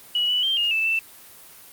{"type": "tone with pitch steps", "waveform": "sine", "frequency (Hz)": [2926, 2965, 3158, 2844, 2639, 2663], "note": ["F#7", "F#7", "G7", "F7", "E7", "E7"], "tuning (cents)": [-20, 3, 12, 31, 1, 17], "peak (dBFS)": -19, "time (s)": [0.15, 0.99], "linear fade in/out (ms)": 2, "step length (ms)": 140, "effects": ["white hiss -46 dBFS RMS until 1.72 s", "Opus 32 kbps"]}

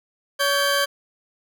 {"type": "tone pair together", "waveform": "20% pulse", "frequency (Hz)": [564.1, 1568], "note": ["C#5", "G6"], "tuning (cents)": [30, 0], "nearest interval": "octave + tritone", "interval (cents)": 1770, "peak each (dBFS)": [-16, -17], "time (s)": [0.39, 0.86], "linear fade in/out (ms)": 20, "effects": []}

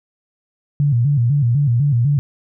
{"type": "tone with vibrato", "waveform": "sine", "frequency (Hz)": 130.81, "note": "C3", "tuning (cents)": 0, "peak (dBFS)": -12, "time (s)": [0.8, 2.19], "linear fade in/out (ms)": 0, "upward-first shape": "square", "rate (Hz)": 4, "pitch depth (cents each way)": 170, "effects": []}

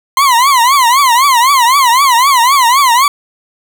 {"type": "tone with vibrato", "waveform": "40% pulse", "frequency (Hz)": 1029, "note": "C6", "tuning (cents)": -29, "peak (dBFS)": -5, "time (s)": [0.17, 3.08], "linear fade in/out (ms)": 2, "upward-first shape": "triangle", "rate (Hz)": 3.9, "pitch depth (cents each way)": 220, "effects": []}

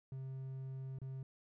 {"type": "tone with dropouts", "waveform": "triangle", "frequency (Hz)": 132.7, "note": "C3", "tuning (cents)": 25, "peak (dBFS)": -40, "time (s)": [0.12, 1.23], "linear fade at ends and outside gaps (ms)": 2, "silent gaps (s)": [0.987, 1.016], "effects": []}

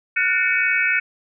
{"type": "tone cluster", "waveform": "sine", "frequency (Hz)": [1429, 1492, 1806, 2249, 2568], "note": ["F6", "F#6", "A6", "C#7", "E7"], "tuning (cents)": [39, 14, 45, 24, -46], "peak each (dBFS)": [-27, -22, -25, -20, -24], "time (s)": [0.16, 1], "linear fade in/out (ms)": 10, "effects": []}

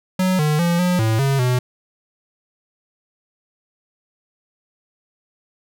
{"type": "tone with pitch steps", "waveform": "square", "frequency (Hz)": [185.5, 151.4, 171.8, 179.4, 111.1, 137.1, 125.3], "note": ["F#3", "D#3", "F3", "F3", "A2", "C#3", "B2"], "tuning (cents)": [5, -47, -28, 47, 17, -19, 25], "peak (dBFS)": -16, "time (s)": [0.19, 1.59], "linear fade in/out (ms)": 5, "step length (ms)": 200, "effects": []}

